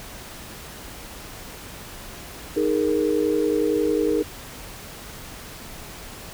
sine chord, D# suspended fourth, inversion none, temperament equal, 311.1 / 415.3 / 466.2 Hz, D#4 / G#4 / A#4, 0 / 0 / 0 cents, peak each -23 dBFS, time 2.56-4.23 s, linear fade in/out 10 ms, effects pink hiss -39 dBFS RMS until 6.33 s

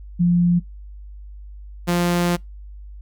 sine / sawtooth tone pair in turn, 174.61 / 174.61 Hz, F3 / F3, 0 / 0 cents, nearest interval unison, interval 0 cents, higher neither, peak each -13 dBFS, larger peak neither, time 0.19-0.6 / 1.87-2.37 s, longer second, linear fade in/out 20 ms, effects noise-tail reverb RT60 0.2 s tail -26 dB re dry + added 50 Hz sine -35 dBFS peak until 3.01 s

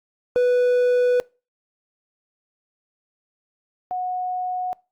triangle / sine tone pair in turn, 493.7 / 731.6 Hz, B4 / F#5, -1 / -20 cents, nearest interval perfect fifth, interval 681 cents, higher second, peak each -13 / -23 dBFS, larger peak first, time 0.36-1.2 / 3.91-4.73 s, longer first, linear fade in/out 0 ms, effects noise-tail reverb RT60 0.3 s tail -24 dB re dry + Opus 48 kbps

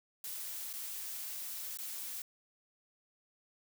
blue noise with dropouts, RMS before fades -42 dBFS, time 0.24-2.22 s, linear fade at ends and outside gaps 2 ms, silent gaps 0.73-0.736 / 1.773-1.787 s, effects none

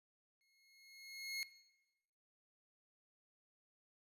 25% pulse tone with exponential growth, 2160 Hz, C#7, 45 cents flat, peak -35 dBFS, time 0.41-1.43 s, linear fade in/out 0 ms, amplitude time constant 220 ms, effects noise-tail reverb RT60 1.0 s tail -17 dB re dry + resampled to 32000 Hz

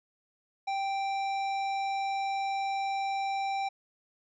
sine tone with tanh clipping, 784 Hz, G5, in tune, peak -31 dBFS, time 0.67-3.69 s, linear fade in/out 10 ms, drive 15 dB, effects resampled to 16000 Hz

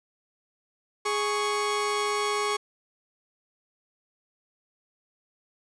sawtooth tone pair together, 415.3 / 1108.7 Hz, G#4 / C#6, 0 / 0 cents, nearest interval octave + perfect fourth, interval 1700 cents, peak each -24 dBFS, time 1.05-2.57 s, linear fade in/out 10 ms, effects resampled to 22050 Hz + 8-bit

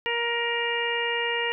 harmonic tone, 470.5 Hz, A#4, 16 cents sharp, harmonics 1 / 2 / 3 / 4 / 5 / 6, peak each -30 / -32 / -39 / -29 / -33 / -30 dBFS, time 0.06-1.52 s, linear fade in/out 0 ms, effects none

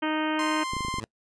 harmonic tone, 310 Hz, D#4, 6 cents flat, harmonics 1 / 2 / 3 / 4 / 5 / 6 / 7 / 8 / 9 / 10, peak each -27 / -34 / -32 / -36 / -35 / -39 / -40 / -40 / -42 / -39 dBFS, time 0.02-0.64 s, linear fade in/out 10 ms
sawtooth tone, 1046.5 Hz, C6, in tune, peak -26 dBFS, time 0.39-1 s, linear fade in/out 2 ms
clicks, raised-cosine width 3 ms, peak -22 dBFS, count 7, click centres 0.735 / 0.767 / 0.807 / 0.849 / 0.884 / 0.941 / 0.985 s
15% pulse tone with exponential growth, 110 Hz, A2, in tune, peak -24 dBFS, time 0.93-1.04 s, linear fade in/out 0 ms, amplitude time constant 22 ms
effects noise-tail reverb RT60 0.1 s tail -25 dB re dry + resampled to 22050 Hz

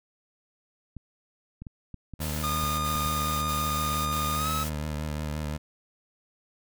clicks, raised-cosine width 5 ms, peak -27 dBFS, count 8, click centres 0.967 / 1.62 / 1.668 / 1.943 / 2.137 / 2.637 / 2.959 / 3.062 s
20% pulse tone with vibrato, 75.9 Hz, D#2, 42 cents flat, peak -25 dBFS, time 2.19-5.58 s, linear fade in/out 20 ms, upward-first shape triangle, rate 5.7 Hz, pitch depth 47 cents each way
white noise bursts, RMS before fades -37 dBFS, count 4, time 2.2-4.701 s, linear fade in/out 20 ms, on 590 ms, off 47 ms
45% pulse tone with pitch glide, 1222 to 1288.7 Hz, D#6 to E6, -32 to -40 cents, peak -28 dBFS, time 2.43-4.64 s, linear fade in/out 10 ms, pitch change +92 cents, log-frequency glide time 4.35-4.49 s
effects none

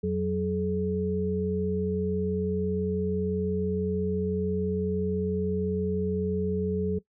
sine tone cluster, 87.4 / 185.3 / 427 Hz, F2 / F#3 / G#4, +2 / +3 / +48 cents, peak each -33 / -28 / -28 dBFS, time 0.03-6.99 s, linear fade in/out 10 ms, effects noise-tail reverb RT60 0.1 s tail -19 dB re dry

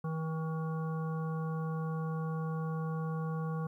harmonic tone with a mistuned harmonic, 160.1 Hz, D#3, 50 cents sharp, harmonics 1 / 3 / 5 / 7 / 9, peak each -33 / -43 / -48 / -45 / -52 dBFS, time 0.04-3.67 s, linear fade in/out 5 ms, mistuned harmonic 9, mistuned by -24 cents, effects 12-bit

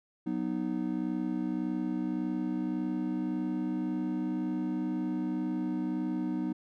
triangle chord, B major, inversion second, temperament just, 185.21 / 246.9 / 308.7 Hz, F#3 / B3 / D#4, +2 / 0 / -14 cents, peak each -34 / -32 / -31 dBFS, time 0.26-6.53 s, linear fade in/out 10 ms, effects none

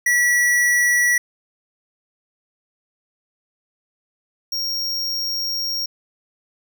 square tone pair in turn, 1942 / 5573 Hz, B6 / F8, -30 / -5 cents, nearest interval octave + tritone, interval 1825 cents, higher second, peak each -15 / -22 dBFS, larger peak first, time 0.06-1.18 / 4.52-5.86 s, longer second, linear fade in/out 5 ms, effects none

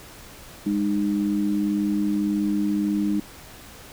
sine tone pair together, 204.2 / 306 Hz, G#3 / D#4, -29 / -29 cents, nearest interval perfect fifth, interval 700 cents, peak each -23 dBFS, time 0.66-3.2 s, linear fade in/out 5 ms, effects pink hiss -44 dBFS RMS until 3.92 s

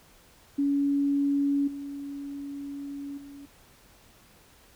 sine tone with level steps, 282 Hz, C#4, 30 cents sharp, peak -22 / -34 / -42 dBFS, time 0.58-3.46 s, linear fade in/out 10 ms, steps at 1.67 / 3.17 s, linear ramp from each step 10 ms, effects pink hiss -57 dBFS RMS until 4.75 s

